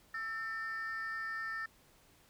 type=tone pair together; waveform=sine; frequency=1323.7 / 1798 Hz; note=E6 / A6; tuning=+7 / +37 cents; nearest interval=perfect fourth; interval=530 cents; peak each=-40 / -36 dBFS; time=0.14-1.66 s; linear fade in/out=5 ms; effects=tanh soft clip ceiling -34 dBFS + pink hiss -65 dBFS RMS until 2.29 s